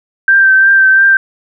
sine tone with vibrato, 1565 Hz, G6, 3 cents flat, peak -4 dBFS, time 0.28-1.17 s, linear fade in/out 2 ms, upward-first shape triangle, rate 2.9 Hz, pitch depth 28 cents each way, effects none

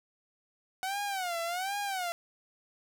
sawtooth tone with vibrato, 740 Hz, F#5, in tune, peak -28 dBFS, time 0.83-2.12 s, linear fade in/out 0 ms, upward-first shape sine, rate 1.3 Hz, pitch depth 170 cents each way, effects none

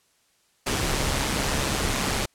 pink noise with amplitude modulation, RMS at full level -23 dBFS, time 0.66-2.26 s, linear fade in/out 10 ms, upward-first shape sine, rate 137 Hz, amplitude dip 45%, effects white hiss -65 dBFS RMS until 2.34 s + low-pass 10000 Hz 12 dB/octave

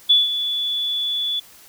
sine tone with ADSR envelope, 3442 Hz, A7, 39 cents flat, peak -9 dBFS, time 0.09-1.4 s, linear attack 15 ms, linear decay 170 ms, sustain -11 dB, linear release 9 ms, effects white hiss -47 dBFS RMS until 1.68 s

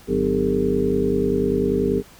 harmonic tone with a mistuned harmonic, 50.3 Hz, G1, 45 cents sharp, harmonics 1 / 2 / 3 / 4 / 5 / 6 / 8 / 9, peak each -31 / -32 / -33 / -26 / -24 / -29 / -21 / -25 dBFS, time 0.07-2.03 s, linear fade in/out 50 ms, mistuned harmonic 4, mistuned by -130 cents, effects pink hiss -48 dBFS RMS until 2.19 s

